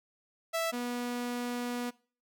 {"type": "tone pair in turn", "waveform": "sawtooth", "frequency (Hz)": [659.3, 243.3], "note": ["E5", "B3"], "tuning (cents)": [0, -26], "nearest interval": "octave + perfect fourth", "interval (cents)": 1726, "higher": "first", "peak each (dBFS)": [-25, -29], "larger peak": "first", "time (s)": [[0.53, 0.72], [0.72, 1.91]], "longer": "second", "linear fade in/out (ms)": 20, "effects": ["noise-tail reverb RT60 0.4 s tail -22 dB re dry"]}